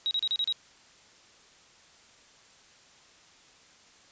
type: tone bursts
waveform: sine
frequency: 3829 Hz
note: A#7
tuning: 46 cents sharp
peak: -25 dBFS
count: 6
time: 0.06-0.525 s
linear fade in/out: 0 ms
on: 50 ms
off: 33 ms
effects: white hiss -57 dBFS RMS until 4.11 s + resampled to 16000 Hz